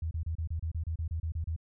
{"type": "tone bursts", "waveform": "sine", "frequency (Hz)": 81, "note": "E2", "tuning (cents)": -30, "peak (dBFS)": -30, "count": 13, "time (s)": [0.02, 1.563], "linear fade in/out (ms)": 5, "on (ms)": 91, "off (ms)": 30, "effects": []}